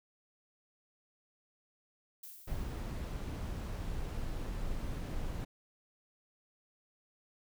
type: noise with exponential decay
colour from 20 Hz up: violet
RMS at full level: -47 dBFS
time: 2.23-3.15 s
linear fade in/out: 5 ms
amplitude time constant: 200 ms
type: noise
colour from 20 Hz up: brown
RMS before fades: -38 dBFS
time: 2.47-5.45 s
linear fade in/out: 10 ms
effects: none